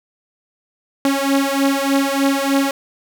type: beating tone pair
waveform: sawtooth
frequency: 273.7 / 277 Hz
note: C#4 / C#4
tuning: -22 / -1 cents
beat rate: 3.3 Hz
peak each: -14 dBFS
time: 1.05-2.71 s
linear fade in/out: 2 ms
effects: none